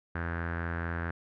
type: tone with low-pass filter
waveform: sawtooth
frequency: 84.4 Hz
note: E2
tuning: 41 cents sharp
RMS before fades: -34 dBFS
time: 0.15-1.11 s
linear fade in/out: 5 ms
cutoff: 1600 Hz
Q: 6
effects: none